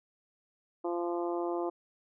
harmonic tone, 172.9 Hz, F3, 17 cents flat, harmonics 2 / 3 / 4 / 5 / 6 / 7, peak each -32 / -39 / -38 / -42 / -43 / -48 dBFS, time 0.84-1.7 s, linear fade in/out 10 ms, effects none

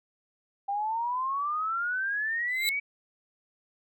sine exponential sweep, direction up, 789 to 2300 Hz, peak -27 dBFS, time 0.68-2.8 s, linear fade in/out 10 ms
sawtooth tone with exponential growth, 3951 Hz, B7, in tune, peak -20 dBFS, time 2.48-2.69 s, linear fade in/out 0 ms, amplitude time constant 45 ms
effects none

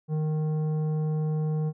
sine tone with tanh clipping, 154.6 Hz, D#3, 11 cents flat, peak -26 dBFS, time 0.08-1.73 s, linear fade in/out 50 ms, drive 10 dB, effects none

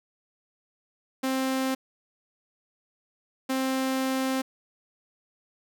sawtooth tone bursts at uneven times, 263.4 Hz, C4, 12 cents sharp, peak -21 dBFS, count 2, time 1.23-1.75 / 3.49-4.42 s, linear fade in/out 10 ms, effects none

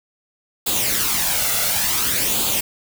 white noise with flanger, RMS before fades -20 dBFS, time 0.66-2.61 s, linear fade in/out 10 ms, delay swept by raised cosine 0.26 to 1.46 ms, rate 0.57 Hz, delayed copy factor +0.6, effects none

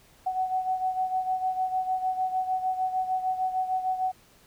sine beating tone pair, 746 / 752.6 Hz, F#5 / F#5, +14 / +29 cents, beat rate 6.6 Hz, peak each -26 / -32 dBFS, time 0.26-4.12 s, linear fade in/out 10 ms, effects pink hiss -58 dBFS RMS until 4.46 s

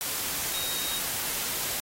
sine tone in noise, 3763 Hz, A#7, 16 cents sharp, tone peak -34 dBFS, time 0.54-0.99 s, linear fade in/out 0 ms, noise white, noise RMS -31 dBFS, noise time 0.01-1.8 s, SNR -6 dB, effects AAC 48 kbps

